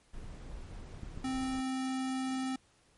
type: noise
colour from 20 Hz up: brown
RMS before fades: -45 dBFS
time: 0.13-1.61 s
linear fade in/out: 10 ms
type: clicks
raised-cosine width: 5 ms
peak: -30 dBFS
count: 2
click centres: 1.033 / 1.175 s
type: tone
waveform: square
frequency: 261.6 Hz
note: C4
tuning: in tune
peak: -33 dBFS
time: 1.24-2.56 s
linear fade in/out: 5 ms
effects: pink hiss -67 dBFS RMS until 2.97 s + MP3 48 kbps